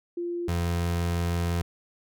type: tone pair in turn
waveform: sine / 30% pulse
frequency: 346.7 / 85.95 Hz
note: F4 / F2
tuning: -13 / -27 cents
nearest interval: 2 octaves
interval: 2414 cents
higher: first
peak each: -28 / -22 dBFS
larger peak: second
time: 0.17-0.48 / 0.48-1.62 s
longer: second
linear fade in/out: 5 ms
effects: none